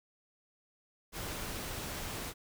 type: noise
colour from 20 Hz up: pink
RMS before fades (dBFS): -40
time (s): 1.12-2.34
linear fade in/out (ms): 50
effects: none